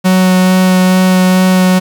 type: tone with vibrato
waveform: 45% pulse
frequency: 185 Hz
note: F#3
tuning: in tune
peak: -6 dBFS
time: 0.04-1.8 s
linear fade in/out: 20 ms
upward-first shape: sine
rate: 2.3 Hz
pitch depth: 8 cents each way
effects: 7-bit